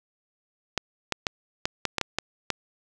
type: clicks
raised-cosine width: 0.2 ms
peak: -7 dBFS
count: 9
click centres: 0.777 / 1.123 / 1.268 / 1.655 / 1.853 / 1.983 / 2.013 / 2.186 / 2.503 s
effects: none